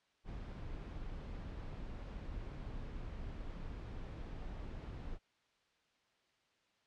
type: noise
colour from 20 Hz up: brown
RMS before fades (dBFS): -45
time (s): 0.24-5.19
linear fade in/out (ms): 50
effects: white hiss -75 dBFS RMS until 6.86 s + low-pass 4000 Hz 12 dB/octave